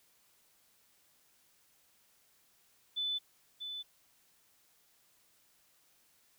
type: tone with echo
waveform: sine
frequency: 3500 Hz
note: A7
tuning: 10 cents flat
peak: -32 dBFS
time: 2.96-3.19 s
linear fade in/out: 20 ms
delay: 640 ms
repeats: 1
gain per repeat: -7 dB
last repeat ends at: 3.83 s
effects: white hiss -69 dBFS RMS until 6.38 s